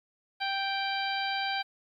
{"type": "harmonic tone", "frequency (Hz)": 784, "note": "G5", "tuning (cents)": 0, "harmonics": [1, 2, 3, 4, 5, 6], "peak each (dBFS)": [-32, -35, -37, -38, -39, -40], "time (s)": [0.4, 1.63], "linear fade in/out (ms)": 20, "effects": ["11-bit"]}